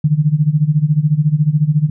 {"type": "tone with tremolo", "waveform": "sine", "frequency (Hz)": 150.9, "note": "D3", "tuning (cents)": 47, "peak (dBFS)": -7, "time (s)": [0.04, 1.9], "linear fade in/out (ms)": 5, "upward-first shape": "sine", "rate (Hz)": 14, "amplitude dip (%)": 85, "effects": []}